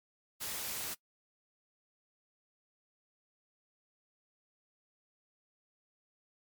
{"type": "noise", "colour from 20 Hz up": "white", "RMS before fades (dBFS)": -39, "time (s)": [0.4, 0.95], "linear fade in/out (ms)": 20, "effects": ["noise-tail reverb RT60 0.1 s tail -22 dB re dry", "MP3 96 kbps"]}